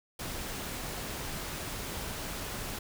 pink noise, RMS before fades -38 dBFS, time 0.19-2.79 s, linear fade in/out 5 ms, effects none

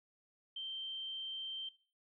sine tone, 3132 Hz, G7, 2 cents flat, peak -40 dBFS, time 0.56-1.69 s, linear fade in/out 5 ms, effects noise-tail reverb RT60 0.4 s tail -19 dB re dry

